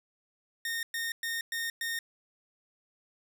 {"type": "tone bursts", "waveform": "sawtooth", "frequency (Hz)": 1839, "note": "A#6", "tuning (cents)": -24, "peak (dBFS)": -28, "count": 5, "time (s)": [0.65, 1.99], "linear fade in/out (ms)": 2, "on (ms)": 180, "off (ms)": 110, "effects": []}